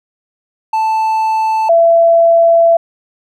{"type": "tone pair in turn", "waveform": ["triangle", "sine"], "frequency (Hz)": [880, 670.7], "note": ["A5", "E5"], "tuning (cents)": [0, 30], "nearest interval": "perfect fourth", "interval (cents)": 470, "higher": "first", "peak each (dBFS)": [-9, -5], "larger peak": "second", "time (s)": [[0.73, 1.69], [1.69, 2.77]], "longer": "second", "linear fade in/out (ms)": 5, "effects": []}